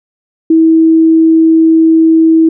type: tone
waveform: sine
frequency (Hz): 323.5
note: E4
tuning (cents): -32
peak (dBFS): -3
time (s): 0.5-2.49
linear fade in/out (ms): 5
effects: none